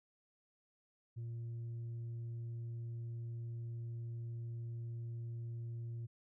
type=tone; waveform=sine; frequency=116.6 Hz; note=A#2; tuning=1 cent sharp; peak=-38 dBFS; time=1.16-6.07 s; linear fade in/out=20 ms; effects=tanh soft clip ceiling -40 dBFS